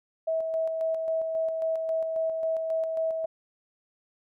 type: tone with tremolo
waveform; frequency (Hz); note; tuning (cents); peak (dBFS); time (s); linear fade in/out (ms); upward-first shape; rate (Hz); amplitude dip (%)
sine; 647; E5; -32; -24; 0.27-3.26; 10; square; 3.7; 35
effects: none